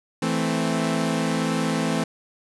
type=chord; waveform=sawtooth; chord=A minor; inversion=second; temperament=equal; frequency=164.81 / 220 / 261.6 Hz; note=E3 / A3 / C4; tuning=0 / 0 / 0 cents; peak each=-22 dBFS; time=0.22-2.04 s; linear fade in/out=5 ms; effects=resampled to 24000 Hz + 8-bit